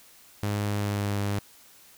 sawtooth tone with pitch glide, 103.2 to 101.25 Hz, G#2 to G#2, -10 to -43 cents, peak -22 dBFS, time 0.43-1.39 s, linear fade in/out 0 ms, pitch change -33 cents, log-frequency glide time 0.64-1.18 s, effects white hiss -54 dBFS RMS until 1.97 s

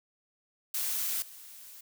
blue noise with level steps, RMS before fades -32 / -49 dBFS, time 0.74-1.81 s, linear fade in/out 5 ms, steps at 1.22 s, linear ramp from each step 2 ms, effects none

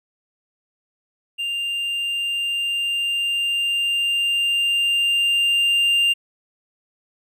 triangle tone with level ramp, 2794 Hz, F7, in tune, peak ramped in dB -21 to -13 dBFS, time 1.38-6.14 s, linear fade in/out 20 ms, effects none

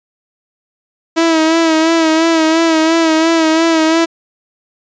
sawtooth tone with vibrato, 323.9 Hz, E4, 30 cents flat, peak -5 dBFS, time 1.16-4.06 s, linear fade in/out 20 ms, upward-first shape sine, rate 2.9 Hz, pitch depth 44 cents each way, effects resampled to 16000 Hz

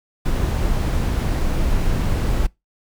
brown noise, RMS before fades -19 dBFS, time 0.25-2.47 s, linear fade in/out 10 ms, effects noise-tail reverb RT60 0.2 s tail -24 dB re dry

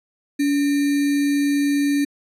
sine tone with sample-and-hold, 285.2 Hz, C#4, 49 cents sharp, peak -16 dBFS, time 0.39-2.05 s, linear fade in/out 10 ms, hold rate 2100 Hz, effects resampled to 32000 Hz

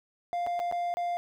triangle tone with dropouts, 699 Hz, F5, 1 cent sharp, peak -26 dBFS, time 0.33-1.17 s, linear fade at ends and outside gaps 0 ms, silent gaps 0.465-0.471 / 0.593-0.6 / 0.714-0.724 / 0.94-0.97 s, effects none

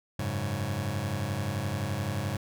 sawtooth chord, F# suspended second, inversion none, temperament just, 92.5 / 104.06 / 138.75 Hz, F#2 / G#2 / C#3, 0 / +4 / +2 cents, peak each -31 / -28 / -30 dBFS, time 0.19-2.37 s, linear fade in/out 5 ms, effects none

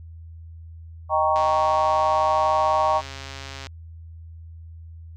sine chord, Eb dominant seventh, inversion none, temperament equal, 622.3 / 784 / 932.3 / 1108.7 Hz, Eb5 / G5 / Bb5 / Db6, 0 / 0 / 0 / 0 cents, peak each -23 dBFS, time 1.09-3.02 s, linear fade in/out 50 ms
click train, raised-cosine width 0.2 ms, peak -19 dBFS, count 315, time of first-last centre 1.36-3.669 s, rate 136 Hz
effects added 82 Hz sine -38 dBFS peak until 5.16 s

